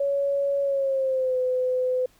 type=tone with pitch glide; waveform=sine; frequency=560 to 507.6 Hz; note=C#5 to B4; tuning=+18 to +47 cents; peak=-21 dBFS; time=0-2.06 s; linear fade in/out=5 ms; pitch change=-171 cents; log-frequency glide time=0.62-1.38 s; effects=pink hiss -60 dBFS RMS until 2.19 s